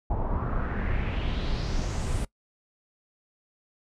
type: noise with low-pass filter sweep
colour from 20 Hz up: brown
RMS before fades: -28 dBFS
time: 0.1-2.25 s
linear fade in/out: 5 ms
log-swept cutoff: 800 to 9900 Hz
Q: 3
effects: noise-tail reverb RT60 0.1 s tail -22 dB re dry